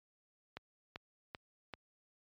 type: click train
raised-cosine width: 0.3 ms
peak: -27 dBFS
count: 4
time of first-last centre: 0.57-1.737 s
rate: 2.57 Hz
effects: high-pass 60 Hz 12 dB/octave + MP3 64 kbps